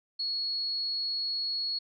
sine tone, 4344 Hz, C#8, 36 cents flat, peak -29 dBFS, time 0.19-1.79 s, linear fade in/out 10 ms, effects none

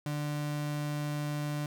35% pulse tone, 147.8 Hz, D3, 11 cents sharp, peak -30 dBFS, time 0.06-1.66 s, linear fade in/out 2 ms, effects none

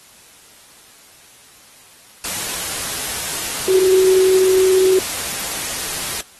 sine tone in noise, 375.9 Hz, F#4, 27 cents sharp, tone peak -10 dBFS, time 3.68-4.99 s, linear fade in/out 2 ms, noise white, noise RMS -24 dBFS, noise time 2.24-6.21 s, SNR +11 dB, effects white hiss -46 dBFS RMS until 6.39 s + AAC 32 kbps

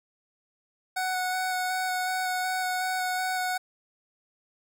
25% pulse tone with vibrato, 740 Hz, F#5, in tune, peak -23 dBFS, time 0.96-3.58 s, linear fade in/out 10 ms, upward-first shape square, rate 2.7 Hz, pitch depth 10 cents each way, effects none

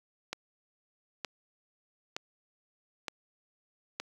click train, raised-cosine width 0.2 ms, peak -17 dBFS, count 5, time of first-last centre 0.33-4 s, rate 1.09 Hz, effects high-pass 200 Hz 12 dB/octave + 8-bit

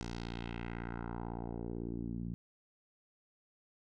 10% pulse tone with low-pass filter sweep, 58.1 Hz, A#1, 5 cents flat, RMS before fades -41 dBFS, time 0.01-2.34 s, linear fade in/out 0 ms, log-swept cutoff 6200 to 180 Hz, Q 2, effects none

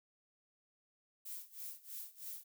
violet noise with tremolo, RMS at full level -45 dBFS, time 1.25-2.44 s, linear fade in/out 10 ms, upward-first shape sine, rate 3.1 Hz, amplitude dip 90%, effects none

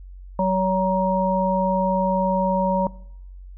harmonic tone, 188.1 Hz, F#3, 29 cents sharp, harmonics 1 / 3 / 5, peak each -22 / -22 / -22 dBFS, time 0.39-2.87 s, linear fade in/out 2 ms, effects noise-tail reverb RT60 0.7 s tail -21 dB re dry + added 46 Hz sine -37 dBFS peak until 3.57 s

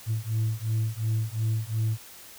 sine beating tone pair, 109.3 / 112.1 Hz, A2 / A2, -11 / +33 cents, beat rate 2.8 Hz, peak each -26 / -26 dBFS, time 0.06-1.98 s, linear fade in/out 50 ms, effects tanh soft clip ceiling -21 dBFS + white hiss -47 dBFS RMS until 2.38 s

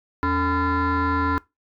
sine tone with frequency modulation, 647 Hz, E5, 32 cents flat, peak -17 dBFS, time 0.23-1.38 s, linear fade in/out 0 ms, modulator 365 Hz, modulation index 2.4, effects noise-tail reverb RT60 0.2 s tail -22 dB re dry + tanh soft clip ceiling -17 dBFS

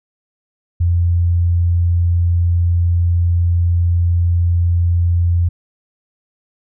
sine tone, 86.4 Hz, F2, 18 cents flat, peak -11 dBFS, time 0.8-5.49 s, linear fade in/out 10 ms, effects none

